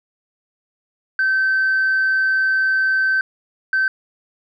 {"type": "tone pair in turn", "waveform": "sine", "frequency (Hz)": [1544, 1544], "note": ["G6", "G6"], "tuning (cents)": [-27, -27], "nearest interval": "unison", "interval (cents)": 0, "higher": "neither", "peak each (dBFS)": -13, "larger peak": "neither", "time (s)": [[1.19, 3.21], [3.73, 3.88]], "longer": "first", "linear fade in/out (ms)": 2, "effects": ["tanh soft clip ceiling -12 dBFS"]}